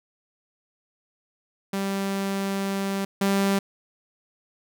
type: tone pair in turn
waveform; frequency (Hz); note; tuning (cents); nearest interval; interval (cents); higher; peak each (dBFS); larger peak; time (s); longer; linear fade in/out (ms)
sawtooth; 196 / 196.93; G3 / G3; 0 / +8; unison; 8; second; -21 / -16; second; 1.73-3.05 / 3.21-3.59; first; 5
effects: none